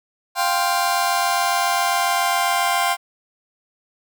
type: chord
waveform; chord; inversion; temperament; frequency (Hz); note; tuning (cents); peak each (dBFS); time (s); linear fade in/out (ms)
sawtooth; F suspended second; none; just; 698.5 / 785.8 / 1047.7; F5 / G5 / C6; 0 / +4 / +2; -18; 0.35-2.97; 50
effects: none